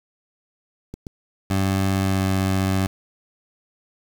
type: clicks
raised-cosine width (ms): 3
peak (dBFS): -20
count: 2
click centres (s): 0.94 / 1.068
type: tone with pitch glide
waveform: 20% pulse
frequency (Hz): 96.2 to 95.32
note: G2 to G2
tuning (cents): -32 to -48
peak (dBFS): -14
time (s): 1.5-2.87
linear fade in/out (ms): 5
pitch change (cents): -16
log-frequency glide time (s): 1.96-2.24
effects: 7-bit